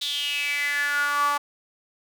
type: tone with high-pass filter sweep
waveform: sawtooth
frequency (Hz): 288.5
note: D4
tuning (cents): -31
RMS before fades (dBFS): -25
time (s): 0.01-1.38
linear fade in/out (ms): 10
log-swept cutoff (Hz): 3700 to 1000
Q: 8.1
effects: none